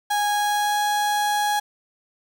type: tone with pitch glide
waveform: 35% pulse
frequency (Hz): 826 to 830.8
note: G#5 to G#5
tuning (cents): -10 to 0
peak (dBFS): -18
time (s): 0.1-1.6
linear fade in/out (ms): 10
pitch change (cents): +10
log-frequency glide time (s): 0.29-0.8
effects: 8-bit